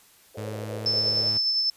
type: band-pass noise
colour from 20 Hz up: white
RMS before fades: -38 dBFS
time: 0.34-1.3 s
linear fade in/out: 20 ms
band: 420 to 570 Hz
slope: 48 dB/octave
type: tone with pitch glide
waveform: sawtooth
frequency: 106.7 to 108.19 Hz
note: G#2 to A2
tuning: +47 to -29 cents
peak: -29 dBFS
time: 0.37-1.38 s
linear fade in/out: 10 ms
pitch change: +24 cents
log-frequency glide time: 0.5-0.81 s
type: tone with tremolo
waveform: sine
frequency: 5274 Hz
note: E8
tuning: in tune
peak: -20 dBFS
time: 0.86-1.7 s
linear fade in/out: 2 ms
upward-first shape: sine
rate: 10 Hz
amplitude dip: 30%
effects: white hiss -56 dBFS RMS until 1.76 s + resampled to 32000 Hz